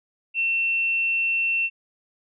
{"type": "tone", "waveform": "sine", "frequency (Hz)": 2700, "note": "E7", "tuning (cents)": 41, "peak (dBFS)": -20, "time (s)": [0.34, 1.7], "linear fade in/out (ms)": 50, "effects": []}